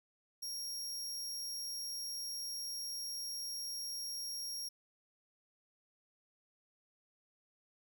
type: tone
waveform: sawtooth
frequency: 5588 Hz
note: F8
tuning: in tune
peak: -37 dBFS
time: 0.42-4.69 s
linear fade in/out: 10 ms
effects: none